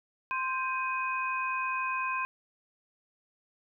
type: tone cluster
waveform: sine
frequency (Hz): 1044 / 1578 / 2506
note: C6 / G6 / D#7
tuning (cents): -4 / +11 / +12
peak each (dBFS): -31 / -37 / -34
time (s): 0.31-2.25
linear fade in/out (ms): 0
effects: none